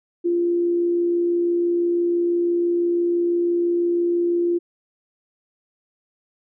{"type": "tone with amplitude modulation", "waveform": "sine", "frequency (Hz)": 346.1, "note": "F4", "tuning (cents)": -16, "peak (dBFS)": -16, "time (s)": [0.24, 4.59], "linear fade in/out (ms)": 20, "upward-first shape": "sine", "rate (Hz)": 66, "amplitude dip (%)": 25, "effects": []}